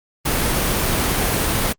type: noise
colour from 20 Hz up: pink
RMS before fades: -19 dBFS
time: 0.25-1.73 s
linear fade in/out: 10 ms
effects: Opus 32 kbps